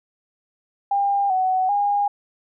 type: tone with pitch steps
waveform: sine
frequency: 801 / 748 / 814 Hz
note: G5 / F#5 / G#5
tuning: +37 / +19 / -35 cents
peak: -17 dBFS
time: 0.91-2.08 s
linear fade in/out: 5 ms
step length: 390 ms
effects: none